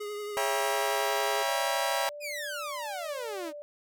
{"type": "tone with vibrato", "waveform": "square", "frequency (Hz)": 415.3, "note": "G#4", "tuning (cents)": 0, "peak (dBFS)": -35, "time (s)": [0, 1.43], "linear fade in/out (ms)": 10, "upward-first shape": "triangle", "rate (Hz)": 11, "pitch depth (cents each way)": 28}
{"type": "chord", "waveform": "sawtooth", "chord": "C# diminished seventh", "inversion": "none", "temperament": "just", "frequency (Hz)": [554.4, 665.2, 798.3, 957.9], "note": ["C#5", "E5", "G5", "Bb5"], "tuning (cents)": [0, 16, 31, 47], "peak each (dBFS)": -29, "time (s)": [0.37, 2.09], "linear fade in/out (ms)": 0}
{"type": "tone", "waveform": "sine", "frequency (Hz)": 587.3, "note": "D5", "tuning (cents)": 0, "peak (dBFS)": -39, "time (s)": [1.48, 3.62], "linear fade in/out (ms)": 0}
{"type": "exponential sweep", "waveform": "sawtooth", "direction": "down", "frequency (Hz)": [2558, 297.4], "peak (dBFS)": -31, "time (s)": [2.2, 3.53], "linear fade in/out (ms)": 50}
{"effects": []}